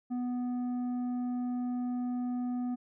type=tone with tanh clipping; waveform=sine; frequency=246.9 Hz; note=B3; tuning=in tune; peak=-32 dBFS; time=0.1-2.76 s; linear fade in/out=20 ms; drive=7 dB; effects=none